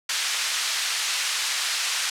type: band-pass noise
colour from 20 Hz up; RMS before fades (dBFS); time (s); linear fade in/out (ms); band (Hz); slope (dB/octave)
white; -26; 0.09-2.1; 5; 1400 to 6000; 12
effects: low-pass 12000 Hz 12 dB/octave